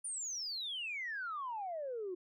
sine exponential sweep, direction down, 9570 to 349.2 Hz, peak -37 dBFS, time 0.04-2.15 s, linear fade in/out 10 ms, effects tanh soft clip ceiling -33 dBFS

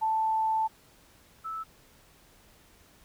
sine tone pair in turn, 881 / 1311.5 Hz, A5 / E6, +2 / -9 cents, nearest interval perfect fifth, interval 689 cents, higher second, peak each -24 / -33 dBFS, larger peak first, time 0.01-0.68 / 1.44-1.64 s, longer first, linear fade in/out 20 ms, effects pink hiss -59 dBFS RMS until 3.04 s

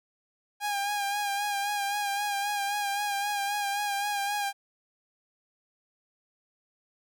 sawtooth tone with vibrato, 812 Hz, G#5, 39 cents flat, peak -24 dBFS, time 0.6-4.53 s, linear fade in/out 50 ms, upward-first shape sine, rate 3.8 Hz, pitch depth 38 cents each way, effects none

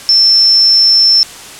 sine tone, 5350 Hz, E8, 25 cents sharp, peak -4 dBFS, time 0.09-1.23 s, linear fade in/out 0 ms, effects white hiss -30 dBFS RMS until 1.59 s + low-pass 9000 Hz 12 dB/octave

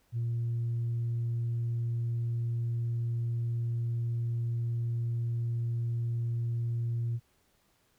sine tone, 117.3 Hz, A#2, 11 cents sharp, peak -27 dBFS, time 0.12-7.2 s, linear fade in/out 50 ms, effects tanh soft clip ceiling -26 dBFS + pink hiss -70 dBFS RMS until 7.98 s

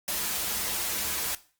white noise with comb filter, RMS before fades -30 dBFS, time 0.08-1.35 s, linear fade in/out 2 ms, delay 7.5 ms, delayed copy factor -0.8, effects noise-tail reverb RT60 0.4 s tail -17 dB re dry + Opus 48 kbps

